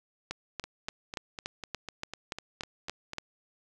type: two click trains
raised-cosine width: 0.2 ms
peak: -21 / -17 dBFS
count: 11 / 11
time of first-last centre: 0.64-3.134 / 0.31-3.184 s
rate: 4.01 / 3.48 Hz
effects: none